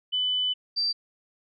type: tone pair in turn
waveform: sine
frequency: 3000 / 4678 Hz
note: F#7 / D8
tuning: +23 / -8 cents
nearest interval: minor sixth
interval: 769 cents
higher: second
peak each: -23 dBFS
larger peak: neither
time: 0.12-0.54 / 0.76-0.93 s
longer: first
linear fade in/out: 20 ms
effects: none